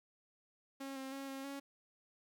sawtooth tone with pitch steps, 272.3 / 266.3 / 273.5 / 270 / 277.8 Hz, C#4 / C4 / C#4 / C#4 / C#4, -31 / +31 / -23 / -45 / +4 cents, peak -39 dBFS, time 0.8-1.6 s, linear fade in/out 10 ms, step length 160 ms, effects 13-bit

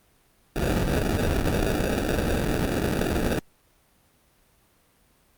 pink noise with sample-and-hold, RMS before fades -24 dBFS, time 0.56-3.39 s, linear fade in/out 0 ms, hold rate 1050 Hz, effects pink hiss -62 dBFS RMS until 5.37 s + Opus 32 kbps

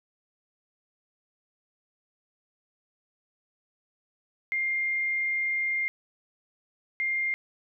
sine tone pair in turn, 2112 / 2112 Hz, C7 / C7, +16 / +16 cents, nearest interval unison, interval 0 cents, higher neither, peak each -25 dBFS, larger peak neither, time 4.52-5.88 / 7-7.34 s, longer first, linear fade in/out 0 ms, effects none

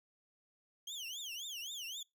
30% pulse tone with vibrato, 3136 Hz, G7, in tune, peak -39 dBFS, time 0.87-2.03 s, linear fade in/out 5 ms, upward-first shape triangle, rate 3.8 Hz, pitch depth 290 cents each way, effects noise-tail reverb RT60 0.2 s tail -24 dB re dry

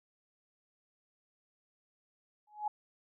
sine tone with exponential growth, 842 Hz, G#5, 24 cents sharp, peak -28 dBFS, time 2.47-2.68 s, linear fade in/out 5 ms, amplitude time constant 44 ms, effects none

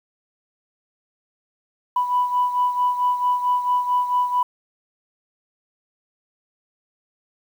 sine beating tone pair, 987.8 / 992.3 Hz, B5 / B5, 0 / +8 cents, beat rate 4.5 Hz, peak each -18 / -24 dBFS, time 1.96-4.43 s, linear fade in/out 5 ms, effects tanh soft clip ceiling -11 dBFS + 8-bit

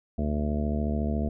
harmonic tone, 74 Hz, D2, 14 cents sharp, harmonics 1 / 2 / 3 / 4 / 5 / 6 / 7 / 8 / 9, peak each -28 / -35 / -29 / -39 / -40 / -40 / -43 / -44 / -37 dBFS, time 0.18-1.29 s, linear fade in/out 5 ms, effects none

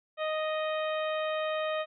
harmonic tone, 622.3 Hz, D#5, in tune, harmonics 1 / 2 / 3 / 4 / 5 / 6, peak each -30 / -36 / -40 / -42 / -44 / -46 dBFS, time 0.17-1.86 s, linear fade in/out 50 ms, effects none

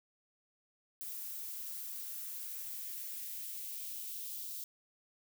violet noise with high-pass filter sweep, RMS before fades -43 dBFS, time 1.01-4.64 s, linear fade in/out 0 ms, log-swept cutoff 680 to 3700 Hz, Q 1.6, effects none

